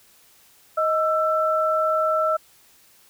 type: tone pair together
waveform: sine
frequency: 628.1 / 1331 Hz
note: D#5 / E6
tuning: +16 / +16 cents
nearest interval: octave + minor second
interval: 1300 cents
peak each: -21 dBFS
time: 0.77-2.37 s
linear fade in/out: 10 ms
effects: white hiss -55 dBFS RMS until 3.09 s

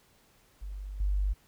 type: tone with level steps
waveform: sine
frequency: 49 Hz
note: G1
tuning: in tune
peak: -36 / -25 dBFS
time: 0.61-1.34 s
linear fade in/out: 20 ms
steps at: 1 s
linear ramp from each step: 5 ms
effects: pink hiss -64 dBFS RMS until 1.47 s

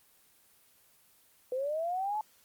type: linear sweep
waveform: sine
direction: up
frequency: 493.9 to 873 Hz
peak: -30 dBFS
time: 1.52-2.21 s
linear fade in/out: 2 ms
effects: white hiss -64 dBFS RMS until 2.44 s + Opus 24 kbps

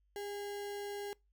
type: tone with sample-and-hold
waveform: sine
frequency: 405.5 Hz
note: G#4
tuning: 41 cents flat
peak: -39 dBFS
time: 0.16-1.13 s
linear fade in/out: 0 ms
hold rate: 1225 Hz
effects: noise-tail reverb RT60 0.2 s tail -24 dB re dry + added 50 Hz sine -70 dBFS peak until 1.32 s

